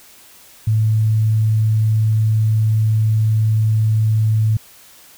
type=tone; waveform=sine; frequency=109.3 Hz; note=A2; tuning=11 cents flat; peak=-12 dBFS; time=0.67-4.57 s; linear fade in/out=5 ms; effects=white hiss -45 dBFS RMS until 5.17 s